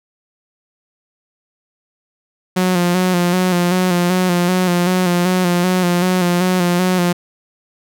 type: tone with vibrato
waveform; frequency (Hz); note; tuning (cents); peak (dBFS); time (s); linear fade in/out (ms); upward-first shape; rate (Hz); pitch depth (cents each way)
sawtooth; 179.6; F3; +49; -9; 2.56-7.13; 10; square; 2.6; 38
effects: none